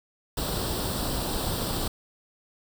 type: noise with comb filter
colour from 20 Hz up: pink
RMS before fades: -29 dBFS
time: 0.37-1.88 s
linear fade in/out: 5 ms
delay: 0.23 ms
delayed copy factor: +0.7
effects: none